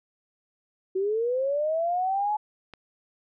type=linear sweep; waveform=sine; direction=up; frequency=370 to 857 Hz; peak=-23 dBFS; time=0.95-2.37 s; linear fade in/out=10 ms
type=click; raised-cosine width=0.3 ms; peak=-27 dBFS; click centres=2.737 s
effects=none